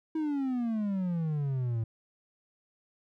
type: exponential sweep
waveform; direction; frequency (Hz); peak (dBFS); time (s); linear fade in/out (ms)
triangle; down; 321.9 to 110; -26; 0.15-1.84; 5
effects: none